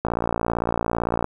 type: click train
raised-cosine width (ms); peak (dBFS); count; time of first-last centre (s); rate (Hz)
1; -8; 70; 0.05-1.244; 57.8
effects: 8-bit